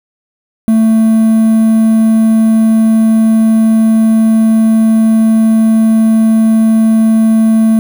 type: tone with quantisation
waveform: triangle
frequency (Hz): 221.8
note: A3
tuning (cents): +14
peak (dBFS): -3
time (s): 0.68-7.79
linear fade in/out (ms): 0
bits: 5
effects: none